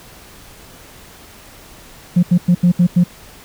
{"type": "tone bursts at uneven times", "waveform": "sine", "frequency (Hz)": 176.5, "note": "F3", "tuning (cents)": 19, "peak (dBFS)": -6, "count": 6, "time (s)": [[2.16, 2.23], [2.31, 2.38], [2.48, 2.55], [2.63, 2.72], [2.79, 2.87], [2.96, 3.04]], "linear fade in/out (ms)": 10, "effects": ["tanh soft clip ceiling -5 dBFS", "pink hiss -41 dBFS RMS until 3.44 s"]}